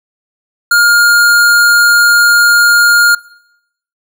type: tone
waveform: square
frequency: 1415 Hz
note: F6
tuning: 22 cents sharp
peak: -6 dBFS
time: 0.71-3.15 s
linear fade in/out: 5 ms
effects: noise-tail reverb RT60 0.8 s tail -22 dB re dry